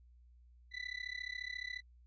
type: tone with amplitude modulation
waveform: 35% pulse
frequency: 1989 Hz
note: B6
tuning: 12 cents sharp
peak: -35 dBFS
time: 0.71-1.82 s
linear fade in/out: 50 ms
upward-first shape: sine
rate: 34.3 Hz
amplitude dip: 95%
effects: added 60 Hz sine -59 dBFS peak until 2.06 s + resampled to 16000 Hz